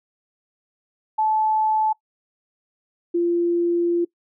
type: tone pair in turn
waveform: sine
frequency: 868 / 344.5 Hz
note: A5 / F4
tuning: -24 / -24 cents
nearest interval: octave + major third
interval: 1600 cents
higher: first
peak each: -17 dBFS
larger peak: neither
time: 1.18-1.93 / 3.14-4.05 s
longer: second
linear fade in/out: 10 ms
effects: noise-tail reverb RT60 0.1 s tail -22 dB re dry